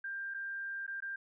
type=tone with dropouts; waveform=sine; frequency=1590 Hz; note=G6; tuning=24 cents sharp; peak=-37 dBFS; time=0.04-1.16 s; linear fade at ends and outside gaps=5 ms; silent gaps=0.34-0.344 / 0.866-0.877 / 1.004-1.022 s; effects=none